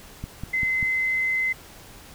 click train, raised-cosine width 5 ms, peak -19 dBFS, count 4, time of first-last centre 0.24-0.828 s, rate 5.1 Hz
sine tone, 2054 Hz, C7, 33 cents flat, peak -21 dBFS, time 0.53-1.53 s, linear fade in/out 10 ms
effects pink hiss -46 dBFS RMS until 2.14 s

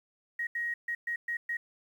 sine tone bursts at uneven times, 1886 Hz, A#6, 20 cents sharp, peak -30 dBFS, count 6, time 0.39-0.47 / 0.55-0.74 / 0.88-0.95 / 1.07-1.16 / 1.28-1.37 / 1.49-1.57 s, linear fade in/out 5 ms, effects 10-bit

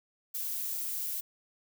violet noise, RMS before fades -35 dBFS, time 0.34-1.21 s, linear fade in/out 10 ms, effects none

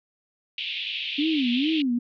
white band-pass noise, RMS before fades -31 dBFS, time 0.58-1.82 s, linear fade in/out 2 ms, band 2500 to 3500 Hz, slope 48 dB/octave
sine tone with vibrato, 277.2 Hz, C#4, in tune, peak -21 dBFS, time 1.18-1.99 s, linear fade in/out 10 ms, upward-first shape sine, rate 2.3 Hz, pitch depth 260 cents each way
effects none

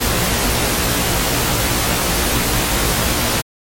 pink noise with comb filter, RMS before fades -17 dBFS, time 0-3.42 s, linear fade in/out 20 ms, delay 17 ms, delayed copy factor +0.8, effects MP3 64 kbps

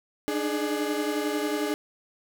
35% pulse tone cluster, 296 / 307.1 / 419.5 Hz, D4 / D#4 / G#4, +14 / -23 / +17 cents, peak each -28 / -31 / -28 dBFS, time 0.28-1.74 s, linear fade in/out 0 ms, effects none

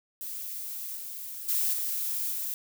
violet noise with level steps, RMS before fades -37 / -39 / -27 / -31 / -33 dBFS, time 0.21-2.54 s, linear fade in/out 0 ms, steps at 0.96 / 1.48 / 1.73 / 2.31 s, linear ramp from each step 10 ms, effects none

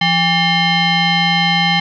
sine tone with frequency modulation, 1151 Hz, D6, 35 cents flat, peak -11 dBFS, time 0.01-1.8 s, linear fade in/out 5 ms, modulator 979 Hz, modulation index 2.7, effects none

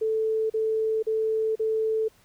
sine tone bursts, 440 Hz, A4, in tune, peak -22 dBFS, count 4, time 0.01-2.084 s, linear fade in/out 10 ms, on 490 ms, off 38 ms, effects pink hiss -60 dBFS RMS until 2.24 s

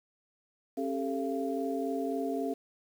sine tone cluster, 270.9 / 399 / 442.7 / 683 Hz, C#4 / G4 / A4 / F5, -40 / +31 / +11 / -39 cents, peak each -33 / -37 / -36 / -37 dBFS, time 0.77-2.54 s, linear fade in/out 10 ms, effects 9-bit

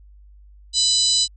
harmonic tone, 997 Hz, B5, 16 cents sharp, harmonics 3 / 4 / 5 / 6 / 7 / 8, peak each -29 / -18 / -22 / -29 / -27 / -24 dBFS, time 0.73-1.28 s, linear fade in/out 50 ms, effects added 50 Hz sine -44 dBFS peak until 1.36 s

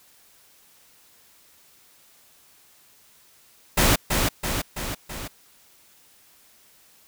pink noise with echo, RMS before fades -18 dBFS, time 3.77-3.96 s, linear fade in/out 10 ms, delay 330 ms, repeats 4, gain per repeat -4 dB, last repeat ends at 5.28 s, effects white hiss -56 dBFS RMS until 7.07 s

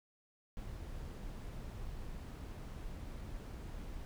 brown noise, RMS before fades -45 dBFS, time 0.57-4.05 s, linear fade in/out 0 ms, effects none

